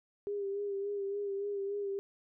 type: tone with vibrato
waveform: sine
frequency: 401.2 Hz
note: G4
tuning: 40 cents sharp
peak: -33 dBFS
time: 0.27-1.99 s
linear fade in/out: 0 ms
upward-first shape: sine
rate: 3.5 Hz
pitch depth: 36 cents each way
effects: none